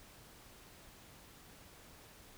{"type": "silence", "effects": ["pink hiss -58 dBFS RMS until 2.37 s"]}